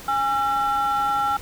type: tone pair together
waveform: sine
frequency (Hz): 820 / 1355.8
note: G#5 / E6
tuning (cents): -22 / +48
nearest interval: major sixth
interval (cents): 870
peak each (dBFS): -20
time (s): 0.08-1.37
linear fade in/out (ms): 5
effects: tanh soft clip ceiling -16 dBFS + pink hiss -40 dBFS RMS until 1.41 s